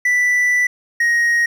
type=tone pair in turn; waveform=triangle; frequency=1975.5 / 1878.2 Hz; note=B6 / A#6; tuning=0 / +13 cents; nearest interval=minor second; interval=87 cents; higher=first; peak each=-11 dBFS; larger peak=neither; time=0.05-0.67 / 1-1.46 s; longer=first; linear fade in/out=5 ms; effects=none